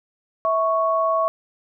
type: tone pair together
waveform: sine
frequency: 652 / 1108.7 Hz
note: E5 / C#6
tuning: -19 / 0 cents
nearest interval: major sixth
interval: 919 cents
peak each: -20 dBFS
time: 0.45-1.28 s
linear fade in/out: 0 ms
effects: none